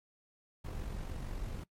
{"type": "noise with amplitude modulation", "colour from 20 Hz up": "brown", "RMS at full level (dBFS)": -38, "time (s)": [0.64, 1.64], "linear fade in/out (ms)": 10, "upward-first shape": "sine", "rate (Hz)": 46.5, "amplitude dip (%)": 40, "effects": ["noise-tail reverb RT60 0.1 s tail -21 dB re dry", "MP3 64 kbps"]}